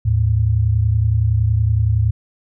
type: tone pair together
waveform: sine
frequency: 77.78 / 108.51 Hz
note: D#2 / A2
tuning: 0 / -24 cents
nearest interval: tritone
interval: 576 cents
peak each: -18 / -14 dBFS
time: 0.05-2.11 s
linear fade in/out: 10 ms
effects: none